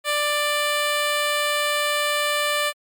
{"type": "tone", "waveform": "10% pulse", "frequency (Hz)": 590, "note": "D5", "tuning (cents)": 8, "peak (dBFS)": -12, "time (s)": [0.04, 2.73], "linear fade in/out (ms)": 50, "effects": ["Opus 48 kbps"]}